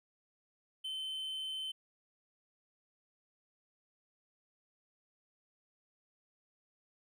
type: tone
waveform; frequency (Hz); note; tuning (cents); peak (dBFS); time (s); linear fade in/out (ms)
triangle; 3073; G7; -35; -36; 0.84-1.72; 10
effects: none